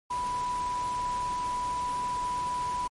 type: tone in noise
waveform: sine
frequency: 987.8 Hz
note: B5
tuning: in tune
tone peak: -28 dBFS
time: 0.1-2.88 s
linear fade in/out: 10 ms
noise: pink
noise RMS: -42 dBFS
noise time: 0.1-2.88 s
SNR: +11 dB
effects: MP3 48 kbps